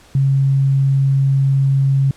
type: tone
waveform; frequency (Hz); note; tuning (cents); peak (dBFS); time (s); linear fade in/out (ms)
sine; 136.4; C#3; -28; -11; 0.15-2.11; 2
effects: pink hiss -47 dBFS RMS until 2.16 s + low-pass 10000 Hz 12 dB/octave